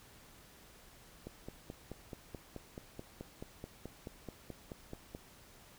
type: click train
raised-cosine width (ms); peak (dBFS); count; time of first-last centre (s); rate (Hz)
2; -30; 19; 1.27-5.149; 4.64
effects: pink hiss -59 dBFS RMS until 5.78 s